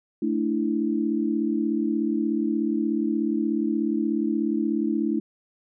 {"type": "chord", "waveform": "sine", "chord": "A suspended fourth", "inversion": "none", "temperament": "just", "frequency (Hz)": [220, 293.3, 330], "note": ["A3", "D4", "E4"], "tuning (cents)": [0, -2, 2], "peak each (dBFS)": -26, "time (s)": [0.22, 5.2], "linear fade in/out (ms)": 5, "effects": []}